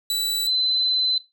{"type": "tone pair in turn", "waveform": ["sawtooth", "sine"], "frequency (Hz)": [3953, 4041], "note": ["B7", "B7"], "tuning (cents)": [1, 39], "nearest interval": "unison", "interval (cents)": 38, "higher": "second", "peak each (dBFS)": -18, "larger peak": "neither", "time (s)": [[0.1, 0.47], [0.47, 1.18]], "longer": "second", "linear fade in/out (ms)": 2, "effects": ["noise-tail reverb RT60 0.2 s tail -17 dB re dry"]}